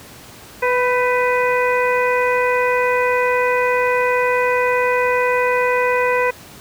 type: harmonic tone with a mistuned harmonic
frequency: 495.9 Hz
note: B4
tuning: 7 cents sharp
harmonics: 1 / 2 / 3 / 4 / 5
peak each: -17 / -20 / -25 / -23 / -25 dBFS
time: 0.62-6.31 s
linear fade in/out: 10 ms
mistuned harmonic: 3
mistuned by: +40 cents
effects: pink hiss -40 dBFS RMS until 6.6 s + high-pass 60 Hz 12 dB/octave